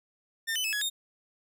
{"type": "tone with pitch steps", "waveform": "sawtooth", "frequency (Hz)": [1806, 3019, 2601, 1680, 3683], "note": ["A6", "F#7", "E7", "G#6", "A#7"], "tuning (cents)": [45, 34, -24, 19, -22], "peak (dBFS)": -25, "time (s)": [0.47, 0.9], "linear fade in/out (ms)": 20, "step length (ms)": 86, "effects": []}